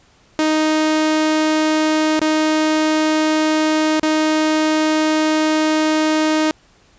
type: tone with dropouts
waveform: sawtooth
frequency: 311.1 Hz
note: D#4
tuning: in tune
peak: -10 dBFS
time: 0.39-6.51 s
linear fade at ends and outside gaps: 1 ms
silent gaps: 2.194-2.215 / 3.997-4.03 s
effects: pink hiss -53 dBFS RMS until 6.98 s + resampled to 16000 Hz